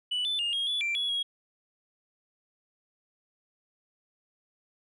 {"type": "tone with pitch steps", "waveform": "sine", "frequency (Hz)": [2964, 3510, 2831, 3261, 3439, 2355, 3375, 3302], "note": ["F#7", "A7", "F7", "G#7", "A7", "D7", "G#7", "G#7"], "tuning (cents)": [2, -5, 23, -32, -40, 4, 27, -11], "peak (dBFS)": -25, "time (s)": [0.11, 1.23], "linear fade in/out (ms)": 10, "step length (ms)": 140, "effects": ["tanh soft clip ceiling -25 dBFS"]}